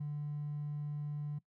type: tone with hard clipping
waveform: triangle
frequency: 147.4 Hz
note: D3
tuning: 7 cents sharp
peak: -36 dBFS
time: 0-1.39 s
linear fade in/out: 10 ms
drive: 3 dB
effects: noise-tail reverb RT60 0.1 s tail -20 dB re dry